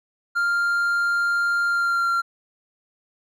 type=tone with pitch glide; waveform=triangle; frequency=1396.9 to 1378.5 Hz; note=F6 to F6; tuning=0 to -23 cents; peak=-17 dBFS; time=0.35-2.22 s; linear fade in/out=20 ms; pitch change=-23 cents; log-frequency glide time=1.67-2.1 s; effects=none